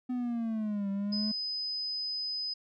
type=linear two-way sweep; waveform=triangle; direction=down then up; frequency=252.9 to 196.2 to 215.5 Hz; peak=-28 dBFS; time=0.09-1.32 s; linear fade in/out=10 ms; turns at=0.9 s
type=tone; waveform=sine; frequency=5020 Hz; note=D#8; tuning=15 cents sharp; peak=-32 dBFS; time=1.12-2.54 s; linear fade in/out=10 ms
effects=none